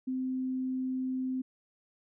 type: tone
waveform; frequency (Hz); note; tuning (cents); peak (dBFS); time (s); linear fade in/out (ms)
sine; 258.6; C4; -20; -30; 0.07-1.42; 10
effects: none